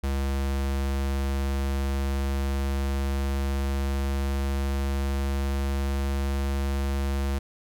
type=tone with pitch glide; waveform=square; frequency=68.4 to 68.84 Hz; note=C#2 to C#2; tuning=-23 to -11 cents; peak=-25 dBFS; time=0.03-7.39 s; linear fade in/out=10 ms; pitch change=+12 cents; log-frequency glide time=0.77-6.24 s; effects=none